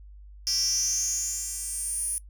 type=tone with high-pass filter sweep; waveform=10% pulse; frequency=392 Hz; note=G4; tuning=in tune; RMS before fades=-29 dBFS; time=0.47-2.18 s; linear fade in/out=0 ms; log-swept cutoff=5200 to 9900 Hz; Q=9.3; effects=noise-tail reverb RT60 0.1 s tail -20 dB re dry + added 50 Hz sine -44 dBFS peak until 2.29 s